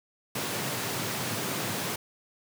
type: high-pass noise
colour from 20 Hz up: pink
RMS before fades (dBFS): -32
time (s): 0.35-1.96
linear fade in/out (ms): 5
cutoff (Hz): 100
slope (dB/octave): 96
effects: none